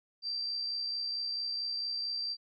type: tone with amplitude modulation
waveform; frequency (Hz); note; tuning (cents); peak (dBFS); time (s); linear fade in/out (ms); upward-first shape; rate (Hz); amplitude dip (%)
sine; 4696; D8; -1; -31; 0.22-2.37; 50; sine; 64.5; 35
effects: none